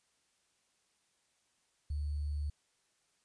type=tone with sample-and-hold; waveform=sine; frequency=73.42 Hz; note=D2; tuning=in tune; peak=-33 dBFS; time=1.9-2.5 s; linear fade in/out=5 ms; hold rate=4410 Hz; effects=white hiss -75 dBFS RMS until 3.24 s + resampled to 22050 Hz